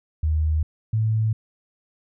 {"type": "tone pair in turn", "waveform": "sine", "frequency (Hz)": [77.78, 110], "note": ["D#2", "A2"], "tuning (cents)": [0, 0], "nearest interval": "tritone", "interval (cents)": 600, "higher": "second", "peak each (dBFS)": -18, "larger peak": "neither", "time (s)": [[0.23, 0.63], [0.93, 1.33]], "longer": "neither", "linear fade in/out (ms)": 5, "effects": []}